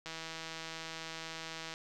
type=click train; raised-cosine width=0.2 ms; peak=-25 dBFS; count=273; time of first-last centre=0.06-1.739 s; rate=162 Hz; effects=none